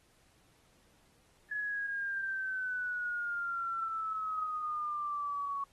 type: exponential sweep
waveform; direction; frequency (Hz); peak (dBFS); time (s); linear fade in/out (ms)
sine; down; 1700 to 1112; -33; 1.51-5.64; 5
effects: pink hiss -68 dBFS RMS until 5.72 s + AAC 32 kbps